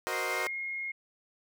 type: chord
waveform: 15% pulse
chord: C half-diminished seventh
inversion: second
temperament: equal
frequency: 370 / 466.2 / 523.3 / 622.3 Hz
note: Gb4 / Bb4 / C5 / Eb5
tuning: 0 / 0 / 0 / 0 cents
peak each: -31 dBFS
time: 0.07-0.47 s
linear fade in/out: 0 ms
type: tone with pitch glide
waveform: sine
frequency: 2093 to 2148 Hz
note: C7 to C7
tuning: 0 to +45 cents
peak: -33 dBFS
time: 0.12-0.92 s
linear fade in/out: 10 ms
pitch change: +45 cents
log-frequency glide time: 0.24-0.55 s
effects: none